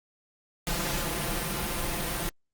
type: noise with comb filter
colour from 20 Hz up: pink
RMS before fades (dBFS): -30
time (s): 0.67-2.29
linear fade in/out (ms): 0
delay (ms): 5.8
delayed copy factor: +0.7
effects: Opus 48 kbps